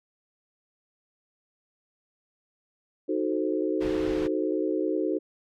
sine chord, D# diminished seventh, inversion none, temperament equal, 311.1 / 370 / 440 / 523.3 Hz, D#4 / F#4 / A4 / C5, 0 / 0 / 0 / 0 cents, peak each -28 / -29 / -31 / -33 dBFS, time 3.08-5.19 s, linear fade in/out 20 ms
pink low-pass noise, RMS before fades -38 dBFS, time 3.8-4.28 s, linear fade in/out 20 ms, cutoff 3300 Hz, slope 12 dB/octave
effects none

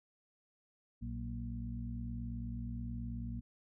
harmonic tone with a mistuned harmonic, 58.8 Hz, A#1, 16 cents sharp, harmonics 1 / 2 / 3 / 4, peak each -42 / -43 / -50 / -44 dBFS, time 1.01-3.41 s, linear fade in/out 20 ms, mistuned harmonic 3, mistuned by +96 cents, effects none

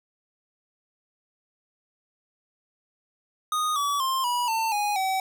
square tone with pitch steps, 1239 / 1142.7 / 1054 / 972.1 / 896.6 / 826.9 / 762.7 Hz, D#6 / D6 / C6 / B5 / A5 / G#5 / G5, -8 / -48 / +12 / -28 / +32 / -8 / -48 cents, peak -24 dBFS, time 3.52-5.2 s, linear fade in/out 2 ms, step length 240 ms, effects none

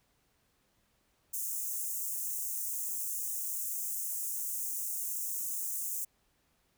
white high-pass noise, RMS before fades -36 dBFS, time 1.33-6.05 s, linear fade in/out 10 ms, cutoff 6400 Hz, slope 48 dB/octave, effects pink hiss -73 dBFS RMS until 6.77 s

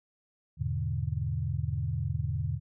sine chord, E dominant seventh, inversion none, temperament equal, 82.41 / 103.83 / 123.47 / 146.83 Hz, E2 / G#2 / B2 / D3, 0 / 0 / 0 / 0 cents, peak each -34 dBFS, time 0.57-2.6 s, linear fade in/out 50 ms, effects none

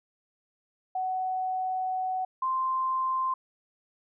sine tone pair in turn, 747 / 1044.4 Hz, F#5 / C6, +16 / -3 cents, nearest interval tritone, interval 581 cents, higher second, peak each -27 / -25 dBFS, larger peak second, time 0.95-2.25 / 2.42-3.34 s, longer first, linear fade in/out 5 ms, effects none

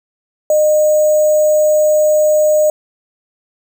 sine tone with sample-and-hold, 610 Hz, D#5, 34 cents flat, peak -8 dBFS, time 0.5-2.7 s, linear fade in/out 2 ms, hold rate 7350 Hz, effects none

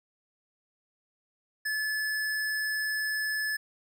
square tone, 1726 Hz, A6, 34 cents flat, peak -29 dBFS, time 1.65-3.57 s, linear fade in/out 10 ms, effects none

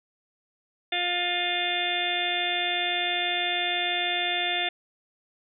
harmonic tone, 353.4 Hz, F4, 21 cents sharp, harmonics 1 / 2 / 4 / 5 / 6 / 7 / 8 / 9 / 10, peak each -37 / -31 / -40 / -34 / -32 / -34 / -34 / -41 / -29 dBFS, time 0.92-4.69 s, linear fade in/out 5 ms, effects none

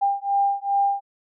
sine beating tone pair, 797 / 799.5 Hz, G5 / G5, +28 / +34 cents, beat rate 2.5 Hz, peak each -22 dBFS, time 0.01-1.01 s, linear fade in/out 20 ms, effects none

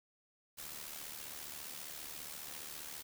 white noise with amplitude modulation, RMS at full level -44 dBFS, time 0.57-3.03 s, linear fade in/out 20 ms, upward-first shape sine, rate 74.8 Hz, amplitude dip 60%, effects none

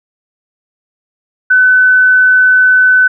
sine tone, 1508 Hz, F#6, 32 cents sharp, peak -4 dBFS, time 1.5-3.08 s, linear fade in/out 10 ms, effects none

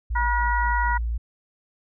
sine tone, 57.5 Hz, A#1, 23 cents flat, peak -23 dBFS, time 0.1-1.18 s, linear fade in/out 10 ms
harmonic tone, 481 Hz, B4, 46 cents flat, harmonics 2 / 3 / 4, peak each -23 / -27 / -29 dBFS, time 0.15-0.98 s, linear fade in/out 10 ms
effects none

